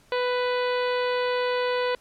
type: harmonic tone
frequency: 495.8 Hz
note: B4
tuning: 7 cents sharp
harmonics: 1 / 2 / 3 / 4 / 5 / 6 / 7 / 8 / 9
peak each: -24 / -30 / -34 / -36 / -38 / -40 / -41 / -42 / -43 dBFS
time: 0.12-1.95 s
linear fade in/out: 2 ms
effects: pink hiss -58 dBFS RMS until 2 s + low-pass 11000 Hz 12 dB/octave